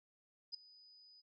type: tone with ADSR envelope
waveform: sine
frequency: 4978 Hz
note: D#8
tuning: in tune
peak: -38 dBFS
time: 0.52-1.22 s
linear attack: 25 ms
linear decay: 4 ms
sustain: -22 dB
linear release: 25 ms
effects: none